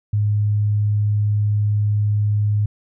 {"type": "tone", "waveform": "sine", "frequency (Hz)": 104.4, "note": "G#2", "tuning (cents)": 10, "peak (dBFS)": -15, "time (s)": [0.13, 2.66], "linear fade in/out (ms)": 5, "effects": []}